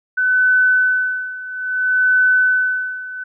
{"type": "tone with tremolo", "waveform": "sine", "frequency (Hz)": 1507, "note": "F#6", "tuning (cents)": 31, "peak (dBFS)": -10, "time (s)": [0.17, 3.24], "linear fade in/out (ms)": 10, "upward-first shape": "sine", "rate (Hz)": 0.6, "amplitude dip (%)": 85, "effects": []}